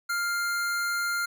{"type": "tone pair together", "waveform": "square", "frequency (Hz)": [1396.9, 2100], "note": ["F6", "C7"], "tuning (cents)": [0, 6], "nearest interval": "perfect fifth", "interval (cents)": 706, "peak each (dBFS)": [-27, -39], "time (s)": [0.09, 1.26], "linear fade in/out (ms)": 10, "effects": []}